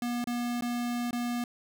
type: tone with dropouts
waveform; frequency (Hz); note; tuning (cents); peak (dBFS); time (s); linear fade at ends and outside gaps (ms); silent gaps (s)
square; 240.8; B3; -44; -30; 0.02-1.44; 2; 0.242-0.272 / 0.61-0.622 / 1.109-1.129
effects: none